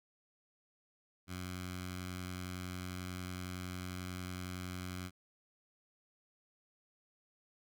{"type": "tone with notch filter", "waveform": "10% pulse", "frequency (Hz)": 91, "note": "F#2", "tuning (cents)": -28, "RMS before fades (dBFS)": -43, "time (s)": [1.27, 5.11], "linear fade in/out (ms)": 50, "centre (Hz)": 480, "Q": 0.61, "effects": []}